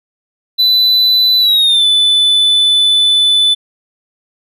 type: tone with pitch glide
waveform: triangle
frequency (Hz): 3995 to 3498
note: B7 to A7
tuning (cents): +19 to -11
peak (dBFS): -6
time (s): 0.58-3.55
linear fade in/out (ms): 20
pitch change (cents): -230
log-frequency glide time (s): 1.39-1.85
effects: none